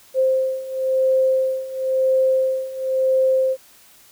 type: beating tone pair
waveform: sine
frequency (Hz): 523.3 / 524.27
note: C5 / C5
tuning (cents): 0 / +3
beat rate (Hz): 0.97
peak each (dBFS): -21 / -18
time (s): 0.14-3.57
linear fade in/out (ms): 50
effects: white hiss -50 dBFS RMS until 4.11 s